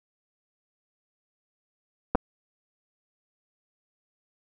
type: clicks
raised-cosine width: 1 ms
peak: -8 dBFS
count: 2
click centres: 2.15 / 2.154 s
effects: none